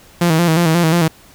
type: tone with vibrato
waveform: sawtooth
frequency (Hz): 166.3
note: E3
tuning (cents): +16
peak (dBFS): -7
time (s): 0.21-1.08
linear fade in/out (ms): 5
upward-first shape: square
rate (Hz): 5.6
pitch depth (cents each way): 68
effects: pink hiss -45 dBFS RMS until 1.34 s